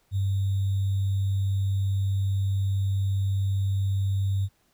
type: tone with sample-and-hold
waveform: sine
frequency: 97.6 Hz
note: G2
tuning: 7 cents flat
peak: -22 dBFS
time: 0.11-4.49 s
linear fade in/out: 50 ms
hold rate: 3675 Hz
effects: pink hiss -67 dBFS RMS until 4.73 s